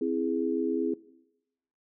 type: chord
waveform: sine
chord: C augmented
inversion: none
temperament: equal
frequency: 261.6 / 329.6 / 415.3 Hz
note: C4 / E4 / G#4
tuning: 0 / 0 / 0 cents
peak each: -30 dBFS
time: 0.01-0.94 s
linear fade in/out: 5 ms
effects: noise-tail reverb RT60 0.9 s tail -20 dB re dry